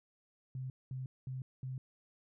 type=tone bursts; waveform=sine; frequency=130 Hz; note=C3; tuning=11 cents flat; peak=-38 dBFS; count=4; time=0.55-1.78 s; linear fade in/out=2 ms; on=150 ms; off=210 ms; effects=none